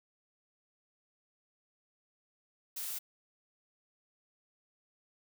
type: noise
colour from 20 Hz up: blue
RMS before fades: -39 dBFS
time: 2.76-2.99 s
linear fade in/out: 10 ms
effects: none